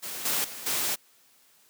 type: noise with level steps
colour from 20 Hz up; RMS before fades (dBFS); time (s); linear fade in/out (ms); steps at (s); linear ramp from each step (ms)
white; -36 / -27 / -40 / -28; 0.02-0.96; 20; 0.25 / 0.44 / 0.66; 5
effects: white hiss -61 dBFS RMS until 1.69 s + high-pass 150 Hz 12 dB/octave